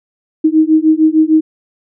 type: beating tone pair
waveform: sine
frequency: 311.1 / 317.7 Hz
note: D#4 / D#4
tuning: 0 / +36 cents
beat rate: 6.6 Hz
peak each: -10 dBFS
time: 0.44-1.41 s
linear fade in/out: 10 ms
effects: none